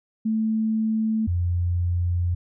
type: tone pair in turn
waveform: sine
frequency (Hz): 220 / 87.71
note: A3 / F2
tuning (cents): 0 / +8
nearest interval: octave + major third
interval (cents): 1592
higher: first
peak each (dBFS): -20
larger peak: neither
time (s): 0.25-1.27 / 1.27-2.35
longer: second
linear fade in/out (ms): 10
effects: none